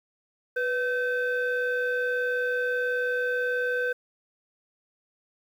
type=tone pair together; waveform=sine; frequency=493.9 / 1540.2 Hz; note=B4 / G6; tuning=0 / -31 cents; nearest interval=octave + minor sixth; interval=1969 cents; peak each=-25 dBFS; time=0.56-3.93 s; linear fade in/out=10 ms; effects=tanh soft clip ceiling -21 dBFS + 9-bit